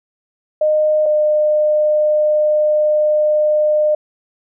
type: tone pair in turn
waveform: sine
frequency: 613 / 606 Hz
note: D#5 / D#5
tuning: -26 / -46 cents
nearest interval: unison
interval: 20 cents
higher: first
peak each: -11 dBFS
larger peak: neither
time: 0.61-1.06 / 1.06-3.95 s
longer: second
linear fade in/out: 5 ms
effects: none

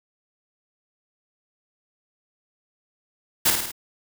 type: noise with echo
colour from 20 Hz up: white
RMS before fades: -18 dBFS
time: 3.45-3.51 s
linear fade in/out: 10 ms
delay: 52 ms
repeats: 4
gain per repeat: -4 dB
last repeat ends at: 3.718 s
effects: none

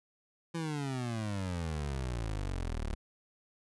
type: exponential sweep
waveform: 25% pulse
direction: down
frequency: 169.8 to 34.99 Hz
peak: -30 dBFS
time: 0.54-2.95 s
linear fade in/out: 10 ms
effects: resampled to 24000 Hz

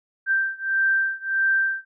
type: beating tone pair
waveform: sine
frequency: 1568 / 1569.6 Hz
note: G6 / G6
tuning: 0 / +2 cents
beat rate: 1.6 Hz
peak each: -22 / -23 dBFS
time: 0.26-1.85 s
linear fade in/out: 50 ms
effects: none

